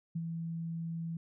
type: tone with ADSR envelope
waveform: sine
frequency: 165.6 Hz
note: E3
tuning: 8 cents sharp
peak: -31 dBFS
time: 0.15-1.17 s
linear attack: 10 ms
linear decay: 47 ms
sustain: -4 dB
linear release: 3 ms
effects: none